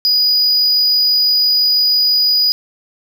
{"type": "tone", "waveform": "triangle", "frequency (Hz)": 4927, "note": "D#8", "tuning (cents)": -18, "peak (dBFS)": -9, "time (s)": [0.05, 2.52], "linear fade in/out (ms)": 0, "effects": []}